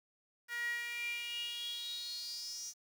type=tone with high-pass filter sweep; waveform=sawtooth; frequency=475.5 Hz; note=A#4; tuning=34 cents sharp; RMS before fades=-41 dBFS; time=0.48-2.74 s; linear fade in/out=50 ms; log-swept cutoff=1700 to 6000 Hz; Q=10; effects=10-bit